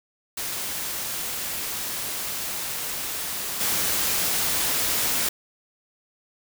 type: noise with level steps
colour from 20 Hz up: white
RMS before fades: -30 / -24 dBFS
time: 0.37-5.29 s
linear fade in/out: 5 ms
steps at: 3.6 s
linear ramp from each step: 10 ms
effects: none